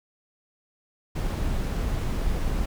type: noise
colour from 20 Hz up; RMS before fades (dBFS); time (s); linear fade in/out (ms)
brown; -26; 1.15-2.66; 10
effects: none